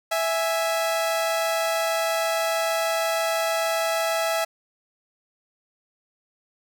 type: tone pair together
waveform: sawtooth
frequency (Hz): 659.3 / 830.7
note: E5 / G#5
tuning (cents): 0 / 0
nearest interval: major third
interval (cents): 400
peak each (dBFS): -19 / -25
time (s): 0.11-4.45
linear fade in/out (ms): 10
effects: none